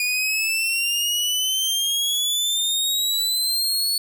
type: exponential sweep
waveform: sawtooth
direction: up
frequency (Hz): 2443 to 4435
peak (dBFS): -17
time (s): 0-3.98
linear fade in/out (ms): 2
effects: none